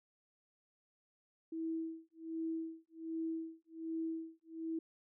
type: tone with tremolo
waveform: sine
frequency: 325.1 Hz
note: E4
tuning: 24 cents flat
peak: -35 dBFS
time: 1.52-4.79 s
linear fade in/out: 5 ms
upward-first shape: sine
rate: 1.3 Hz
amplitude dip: 100%
effects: none